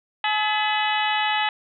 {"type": "harmonic tone with a mistuned harmonic", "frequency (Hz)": 426.3, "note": "G#4", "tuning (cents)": 45, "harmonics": [2, 3, 4, 5, 6, 7, 8, 9], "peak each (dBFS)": [-23, -31, -29, -29, -29, -29, -33, -36], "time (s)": [0.24, 1.49], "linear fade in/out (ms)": 2, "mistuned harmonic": 5, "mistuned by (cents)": -97, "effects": []}